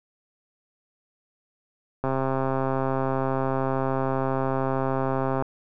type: click train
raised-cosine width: 1 ms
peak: -12 dBFS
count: 451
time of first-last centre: 2.04-5.423 s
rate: 133 Hz
effects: none